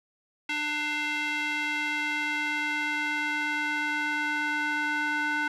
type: tone with band-pass filter sweep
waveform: square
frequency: 298.6 Hz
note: D4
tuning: 29 cents sharp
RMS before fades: -29 dBFS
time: 0.49-5.48 s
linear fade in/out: 5 ms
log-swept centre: 2400 to 1600 Hz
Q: 2.4
effects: none